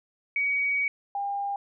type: tone pair in turn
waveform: sine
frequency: 2258 / 802.5 Hz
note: C#7 / G5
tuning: +31 / +40 cents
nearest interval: octave + tritone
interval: 1791 cents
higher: first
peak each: -23 / -27 dBFS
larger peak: first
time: 0.36-0.88 / 1.15-1.56 s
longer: first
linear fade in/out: 2 ms
effects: none